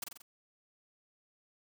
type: noise with echo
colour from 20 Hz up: white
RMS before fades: -38 dBFS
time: 0.02-0.04 s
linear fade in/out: 5 ms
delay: 45 ms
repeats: 4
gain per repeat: -4 dB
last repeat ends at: 0.22 s
effects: none